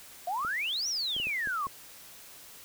sine exponential two-way sweep, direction up then down, 674 to 5940 to 1062 Hz, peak -29 dBFS, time 0.27-1.67 s, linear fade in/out 5 ms, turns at 0.88 s
clicks, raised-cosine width 2 ms, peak -31 dBFS, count 6, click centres 0.449 / 1.165 / 1.2 / 1.27 / 1.473 / 1.669 s
effects white hiss -50 dBFS RMS until 2.64 s

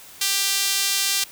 sawtooth tone with high-pass filter, 393.5 Hz, G4, 7 cents sharp, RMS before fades -22 dBFS, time 0.21-1.24 s, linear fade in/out 5 ms, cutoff 3800 Hz, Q 0.87, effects white hiss -44 dBFS RMS until 1.31 s

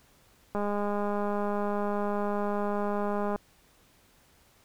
click train, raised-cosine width 1 ms, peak -18 dBFS, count 577, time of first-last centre 0.55-3.36 s, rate 205 Hz, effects pink hiss -62 dBFS RMS until 4.64 s

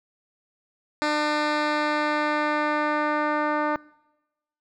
10% pulse tone with low-pass filter sweep, 300 Hz, D4, 37 cents sharp, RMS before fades -24 dBFS, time 1.02-3.76 s, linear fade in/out 0 ms, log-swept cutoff 5000 to 1400 Hz, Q 0.97, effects noise-tail reverb RT60 1.0 s tail -24 dB re dry

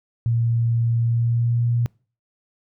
sine tone with pitch glide, 116.54 to 118.85 Hz, A#2 to A#2, 0 to +34 cents, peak -17 dBFS, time 0.26-1.86 s, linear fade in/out 0 ms, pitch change +34 cents, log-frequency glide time 1.01-1.65 s, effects noise-tail reverb RT60 0.4 s tail -26 dB re dry

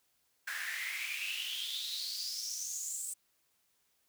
pink noise with high-pass filter sweep, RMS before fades -39 dBFS, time 0.47-3.14 s, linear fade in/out 10 ms, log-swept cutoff 1600 to 8400 Hz, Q 7.8, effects white hiss -75 dBFS RMS until 4.08 s

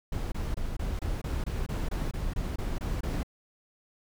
brown noise bursts, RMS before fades -31 dBFS, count 14, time 0.12-3.232 s, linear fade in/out 5 ms, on 200 ms, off 24 ms, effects none

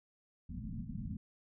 white low-pass noise, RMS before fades -42 dBFS, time 0.49-1.17 s, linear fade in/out 5 ms, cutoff 250 Hz, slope 96 dB/octave, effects none

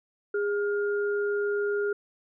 sine tone pair together, 409.5 / 1417.7 Hz, G#4 / F6, -24 / +26 cents, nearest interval octave + major sixth, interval 2150 cents, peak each -25 / -33 dBFS, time 0.34-1.93 s, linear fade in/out 5 ms, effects none

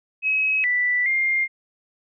sine tone with pitch steps, 2556 / 1974 / 2114 Hz, D#7 / B6 / C7, +46 / -1 / +17 cents, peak -18 dBFS, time 0.22-1.48 s, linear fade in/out 50 ms, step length 420 ms, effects none

